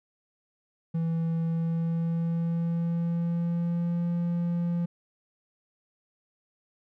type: tone with pitch glide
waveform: triangle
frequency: 164.81 to 172.11 Hz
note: E3 to F3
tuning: 0 to -25 cents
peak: -23 dBFS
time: 0.94-4.86 s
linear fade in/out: 10 ms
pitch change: +75 cents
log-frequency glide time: 1.44-4.08 s
effects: none